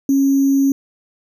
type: tone with sample-and-hold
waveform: sine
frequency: 274.6 Hz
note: C#4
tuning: 16 cents flat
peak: -11 dBFS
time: 0.09-0.72 s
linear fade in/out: 2 ms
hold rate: 6300 Hz
effects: none